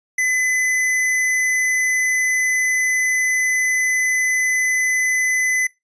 square tone, 2017 Hz, B6, 36 cents sharp, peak -17 dBFS, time 0.18-5.67 s, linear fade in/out 5 ms, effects noise-tail reverb RT60 0.2 s tail -22 dB re dry + resampled to 22050 Hz

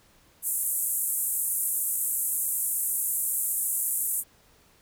white band-pass noise, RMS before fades -28 dBFS, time 0.42-4.24 s, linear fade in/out 50 ms, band 8000 to 14000 Hz, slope 48 dB/octave, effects pink hiss -60 dBFS RMS until 4.81 s

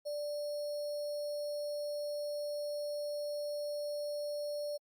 sine tone with sample-and-hold, 587.3 Hz, D5, in tune, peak -35 dBFS, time 0.05-4.78 s, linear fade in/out 20 ms, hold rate 4900 Hz, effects Opus 48 kbps

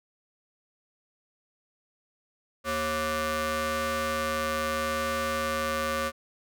sawtooth ring-modulated tone, 311.2 Hz, D#4, in tune, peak -20 dBFS, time 2.64-6.12 s, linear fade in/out 50 ms, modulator 856 Hz, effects none

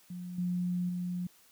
sine tone with level steps, 178.4 Hz, F3, 37 cents sharp, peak -38 / -29 / -32 dBFS, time 0.1-1.27 s, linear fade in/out 5 ms, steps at 0.38 / 0.89 s, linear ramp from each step 5 ms, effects white hiss -62 dBFS RMS until 1.51 s

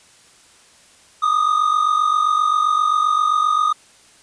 triangle tone pair together, 1196.9 / 1244.5 Hz, D6 / D#6, +32 / 0 cents, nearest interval minor second, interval 68 cents, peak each -18 / -14 dBFS, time 1.22-3.73 s, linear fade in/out 10 ms, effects white hiss -50 dBFS RMS until 4.22 s + resampled to 22050 Hz

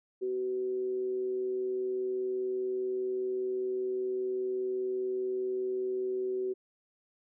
sine tone with amplitude modulation, 377.3 Hz, F#4, 34 cents sharp, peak -28 dBFS, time 0.21-6.54 s, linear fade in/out 20 ms, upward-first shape sine, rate 125 Hz, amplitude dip 35%, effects none

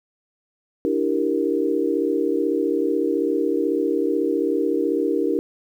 sine chord, E half-diminished seventh, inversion third, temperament equal, 293.7 / 329.6 / 392 / 466.2 Hz, D4 / E4 / G4 / Bb4, 0 / 0 / 0 / 0 cents, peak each -24 dBFS, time 0.85-5.39 s, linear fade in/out 0 ms, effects 9-bit

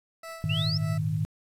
20% pulse tone with tremolo, 657 Hz, E5, 6 cents flat, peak -32 dBFS, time 0.23-0.98 s, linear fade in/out 5 ms, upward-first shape sine, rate 3.3 Hz, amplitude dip 75%
sine chord, Ab suspended second, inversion none, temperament equal, 103.83 / 116.54 / 155.56 Hz, Ab2 / Bb2 / Eb3, 0 / 0 / 0 cents, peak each -30 / -33 / -27 dBFS, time 0.44-1.25 s, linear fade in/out 0 ms
sine exponential sweep, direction up, 2605 to 5480 Hz, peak -29 dBFS, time 0.49-0.78 s, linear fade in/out 10 ms
effects resampled to 32000 Hz + 9-bit

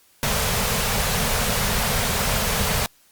pink band-stop noise, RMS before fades -22 dBFS, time 0.23-2.86 s, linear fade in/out 0 ms, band 240 to 400 Hz, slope 96 dB/octave, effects white hiss -57 dBFS RMS until 3.11 s + Opus 48 kbps

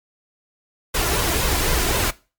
pink noise with flanger, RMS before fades -20 dBFS, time 0.94-2.11 s, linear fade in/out 10 ms, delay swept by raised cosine 1.9 to 3 ms, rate 3.9 Hz, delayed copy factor +0.5, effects noise-tail reverb RT60 0.3 s tail -19 dB re dry + MP3 96 kbps

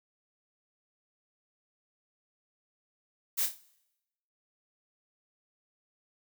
blue noise with echo, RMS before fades -29 dBFS, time 3.37-3.47 s, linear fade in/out 20 ms, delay 28 ms, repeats 5, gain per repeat -7 dB, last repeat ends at 3.61 s, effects noise-tail reverb RT60 0.9 s tail -21 dB re dry

